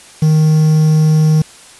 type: tone with quantisation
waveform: triangle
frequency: 155.56 Hz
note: D#3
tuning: in tune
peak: -5 dBFS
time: 0.22-1.42 s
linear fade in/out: 5 ms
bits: 5
effects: white hiss -39 dBFS RMS until 1.79 s + resampled to 24000 Hz